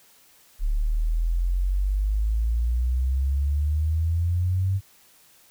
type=exponential sweep; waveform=sine; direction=up; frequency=35.58 to 98 Hz; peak=-20 dBFS; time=0.59-4.81 s; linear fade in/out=50 ms; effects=white hiss -56 dBFS RMS until 5.5 s